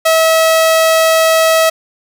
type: tone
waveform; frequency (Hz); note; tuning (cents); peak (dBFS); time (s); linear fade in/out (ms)
sawtooth; 646; E5; -35; -4; 0.05-1.7; 10
effects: none